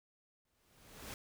pink noise with exponential growth, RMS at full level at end -44 dBFS, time 0.45-1.14 s, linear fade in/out 2 ms, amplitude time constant 150 ms, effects none

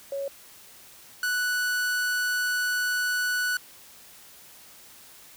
sine / 45% pulse tone pair in turn, 554.4 / 1480.1 Hz, C#5 / F#6, 0 / 0 cents, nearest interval octave + perfect fourth, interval 1700 cents, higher second, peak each -28 / -24 dBFS, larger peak second, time 0.12-0.28 / 1.23-3.57 s, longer second, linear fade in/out 2 ms, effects white hiss -50 dBFS RMS until 5.36 s

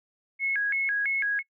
sine tone with vibrato, 1900 Hz, A#6, 33 cents sharp, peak -24 dBFS, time 0.39-1.43 s, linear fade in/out 50 ms, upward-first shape square, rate 3 Hz, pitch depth 240 cents each way, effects noise-tail reverb RT60 0.1 s tail -23 dB re dry

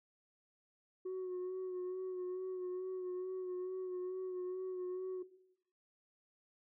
sine tone with vibrato, 368.4 Hz, F#4, 7 cents flat, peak -36 dBFS, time 1.05-5.23 s, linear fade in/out 10 ms, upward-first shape sine, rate 2.3 Hz, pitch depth 27 cents each way, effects noise-tail reverb RT60 0.8 s tail -18 dB re dry + tanh soft clip ceiling -37 dBFS

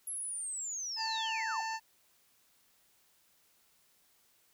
sine linear sweep, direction down, 11300 to 737 Hz, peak -36 dBFS, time 0.07-1.61 s, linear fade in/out 5 ms
harmonic tone, 891 Hz, A5, 22 cents sharp, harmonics 1 / 2 / 3 / 5 / 6 / 7 / 8, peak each -36 / -41 / -46 / -46 / -53 / -51 / -54 dBFS, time 0.96-1.8 s, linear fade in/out 50 ms
effects white hiss -69 dBFS RMS until 4.53 s

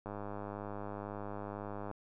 click train, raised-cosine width 1 ms, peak -28 dBFS, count 190, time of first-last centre 0.06-1.913 s, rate 102 Hz, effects none

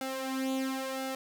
sawtooth tone with flanger, 264.5 Hz, C4, 19 cents sharp, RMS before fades -34 dBFS, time 0.01-1.15 s, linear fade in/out 2 ms, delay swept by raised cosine 1.4 to 3.5 ms, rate 0.97 Hz, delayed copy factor +0.7, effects 10-bit

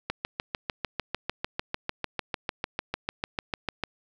click train, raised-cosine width 0.3 ms, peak -12 dBFS, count 26, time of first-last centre 0.1-3.837 s, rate 6.69 Hz, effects none

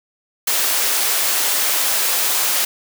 white high-pass noise, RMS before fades -18 dBFS, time 0.47-2.65 s, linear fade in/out 5 ms, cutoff 440 Hz, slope 12 dB/octave, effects none

